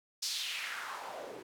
white noise with band-pass filter sweep, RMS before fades -40 dBFS, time 0.22-1.43 s, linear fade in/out 10 ms, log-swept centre 5400 to 350 Hz, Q 2.6, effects none

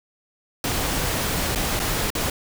pink noise with dropouts, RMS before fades -24 dBFS, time 0.64-2.3 s, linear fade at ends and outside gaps 2 ms, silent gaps 1.55-1.557 / 1.794-1.799 / 2.103-2.151 s, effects none

